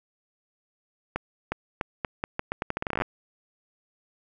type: accelerating click train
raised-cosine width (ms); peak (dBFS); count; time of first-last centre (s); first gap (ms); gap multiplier
0.5; -12; 20; 1.16-3.02; 360; 0.81
effects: none